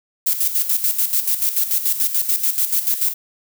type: noise with tremolo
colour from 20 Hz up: violet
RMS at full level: -17 dBFS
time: 0.26-3.14 s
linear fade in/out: 10 ms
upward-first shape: square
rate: 6.9 Hz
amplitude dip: 65%
effects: none